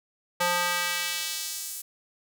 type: tone with high-pass filter sweep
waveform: square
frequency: 176.2 Hz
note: F3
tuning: 16 cents sharp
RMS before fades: -29 dBFS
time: 0.4-1.82 s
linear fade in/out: 10 ms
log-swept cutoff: 710 to 9400 Hz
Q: 0.91
effects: none